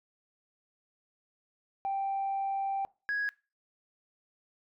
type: tone pair in turn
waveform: sine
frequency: 784 / 1661.2 Hz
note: G5 / G#6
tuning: 0 / 0 cents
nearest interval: octave + minor second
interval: 1300 cents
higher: second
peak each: -28 / -27 dBFS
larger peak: second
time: 1.85-2.85 / 3.09-3.29 s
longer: first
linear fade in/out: 0 ms
effects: noise-tail reverb RT60 0.3 s tail -22 dB re dry + tanh soft clip ceiling -26 dBFS